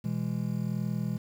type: chord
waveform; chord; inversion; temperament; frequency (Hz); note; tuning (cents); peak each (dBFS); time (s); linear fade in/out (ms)
triangle; E major; second; just; 123.61 / 164.81 / 206; B2 / E3 / G#3; +2 / 0 / -14; -31; 0.04-1.18; 10
effects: 9-bit

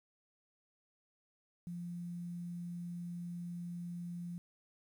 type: tone with quantisation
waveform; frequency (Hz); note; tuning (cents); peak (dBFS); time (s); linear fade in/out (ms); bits
sine; 174; F3; -6; -40; 1.67-4.38; 0; 11
effects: none

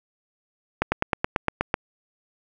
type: slowing click train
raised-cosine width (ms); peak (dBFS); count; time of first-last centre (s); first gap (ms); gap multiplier
0.5; -5; 9; 0.82-1.741; 100; 1.04
effects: none

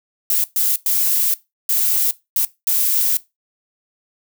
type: noise bursts at uneven times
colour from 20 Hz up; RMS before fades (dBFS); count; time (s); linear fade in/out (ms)
violet; -17; 6; 0.3-0.44 / 0.56-0.76 / 0.86-1.34 / 1.69-2.11 / 2.36-2.45 / 2.67-3.17; 2
effects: noise-tail reverb RT60 0.2 s tail -18 dB re dry

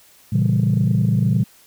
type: chord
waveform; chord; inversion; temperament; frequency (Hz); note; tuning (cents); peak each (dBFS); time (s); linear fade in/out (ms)
sine; A# diminished seventh; none; equal with one note detuned; 116.54 / 138.59 / 167.11 / 196; A#2 / C#3 / E3 / G3; 0 / 0 / +24 / 0; -17 / -20 / -20 / -20; 0.32-1.44; 10
effects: tanh soft clip ceiling -8 dBFS + white hiss -51 dBFS RMS until 1.66 s

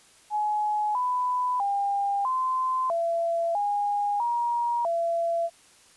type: tone with pitch steps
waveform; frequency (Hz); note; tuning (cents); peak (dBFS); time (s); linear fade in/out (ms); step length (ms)
sine; 843 / 997 / 802 / 1032 / 674 / 819 / 949 / 675; G#5 / B5 / G5 / C6 / E5 / G#5 / A#5 / E5; +26 / +16 / +39 / -24 / +38 / -24 / +31 / +41; -23; 0.3-5.5; 50; 650
effects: white hiss -56 dBFS RMS until 5.96 s + resampled to 24000 Hz

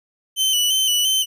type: tone with vibrato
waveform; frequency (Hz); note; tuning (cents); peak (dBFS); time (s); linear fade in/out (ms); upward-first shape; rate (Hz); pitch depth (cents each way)
sawtooth; 3021; F#7; +35; -13; 0.36-1.26; 50; square; 2.9; 35
effects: none

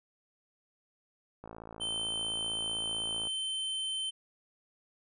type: click train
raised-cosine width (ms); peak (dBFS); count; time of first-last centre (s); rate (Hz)
1; -31; 103; 1.44-3.271; 55.7
type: tone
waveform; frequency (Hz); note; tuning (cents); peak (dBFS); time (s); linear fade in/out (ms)
square; 3088; G7; -27; -33; 1.8-4.11; 20
effects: resampled to 24000 Hz

